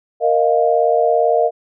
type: chord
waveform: sine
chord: Bb suspended fourth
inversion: none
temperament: just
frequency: 466.2 / 621.6 / 699.2 Hz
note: Bb4 / Eb5 / F5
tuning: 0 / -2 / +2 cents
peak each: -16 dBFS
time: 0.2-1.51 s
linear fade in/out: 50 ms
effects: none